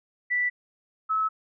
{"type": "tone pair in turn", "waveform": "sine", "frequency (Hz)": [1970, 1295.7], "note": ["B6", "E6"], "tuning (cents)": [-5, -30], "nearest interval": "perfect fifth", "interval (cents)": 725, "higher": "first", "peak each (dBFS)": -22, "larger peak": "neither", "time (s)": [[0.3, 0.5], [1.09, 1.29]], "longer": "neither", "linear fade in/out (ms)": 20, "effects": []}